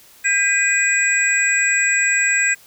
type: tone cluster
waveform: sine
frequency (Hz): 1610 / 1989 / 2467 / 7740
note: G6 / B6 / D#7 / B8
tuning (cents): +46 / +12 / -15 / -36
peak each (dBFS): -20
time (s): 0.24-2.55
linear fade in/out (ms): 20
effects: white hiss -48 dBFS RMS until 2.66 s